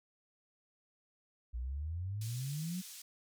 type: exponential sweep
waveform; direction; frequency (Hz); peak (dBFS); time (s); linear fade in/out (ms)
sine; up; 57 to 190; -36; 1.53-2.82; 20
type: band-pass noise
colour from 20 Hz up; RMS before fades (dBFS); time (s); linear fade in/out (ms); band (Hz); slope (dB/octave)
pink; -50; 2.21-3.02; 5; 4500 to 14000; 12
effects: none